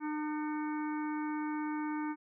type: harmonic tone with a mistuned harmonic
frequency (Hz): 302.7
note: D#4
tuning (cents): -48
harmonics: 1 / 3 / 4 / 5 / 6 / 7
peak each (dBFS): -34 / -41 / -47 / -48 / -53 / -50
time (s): 0-2.16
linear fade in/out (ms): 50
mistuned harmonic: 7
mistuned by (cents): +81
effects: none